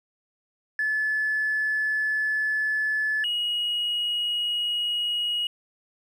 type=tone pair in turn; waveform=triangle; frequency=1728 / 2895 Hz; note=A6 / F#7; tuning=-32 / -38 cents; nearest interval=major sixth; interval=894 cents; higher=second; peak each=-19 / -21 dBFS; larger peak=first; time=0.79-3.24 / 3.24-5.47 s; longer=first; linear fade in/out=2 ms; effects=tanh soft clip ceiling -20 dBFS